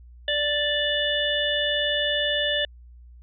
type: harmonic tone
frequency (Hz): 587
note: D5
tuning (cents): -1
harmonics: 1 / 3 / 5 / 6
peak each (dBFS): -27 / -27 / -27 / -27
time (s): 0.28-2.65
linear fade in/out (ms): 2
effects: added 60 Hz sine -44 dBFS peak until 3.22 s